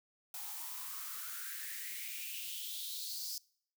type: noise with high-pass filter sweep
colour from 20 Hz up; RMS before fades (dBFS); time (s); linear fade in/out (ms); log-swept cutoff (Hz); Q
blue; -43; 0.34-3.38; 2; 760 to 5100; 5.6
effects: noise-tail reverb RT60 0.6 s tail -24 dB re dry